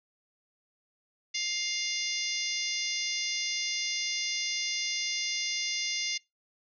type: harmonic tone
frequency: 702 Hz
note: F5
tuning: 9 cents sharp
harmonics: 3 / 4 / 5 / 6 / 7 / 8 / 9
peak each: -36 / -38 / -38 / -41 / -35 / -39 / -38 dBFS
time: 1.34-6.18 s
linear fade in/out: 10 ms
effects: noise-tail reverb RT60 0.2 s tail -23 dB re dry